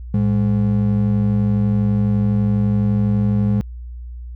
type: ring-modulated tone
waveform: triangle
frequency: 156.8 Hz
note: D#3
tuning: 14 cents sharp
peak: -9 dBFS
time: 0.14-3.61 s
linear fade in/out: 0 ms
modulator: 46 Hz
effects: added 60 Hz sine -29 dBFS peak until 4.35 s